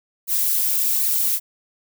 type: noise with flanger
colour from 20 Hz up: violet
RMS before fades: -20 dBFS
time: 0.27-1.4 s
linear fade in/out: 50 ms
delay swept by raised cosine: 0.43 to 5.43 ms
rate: 1.3 Hz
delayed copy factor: +0.5
effects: none